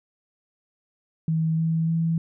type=tone with pitch steps; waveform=sine; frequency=160.7 / 162.57 / 164.46 Hz; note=E3 / E3 / E3; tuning=-44 / -24 / -4 cents; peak=-20 dBFS; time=1.28-2.18 s; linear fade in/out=2 ms; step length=300 ms; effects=none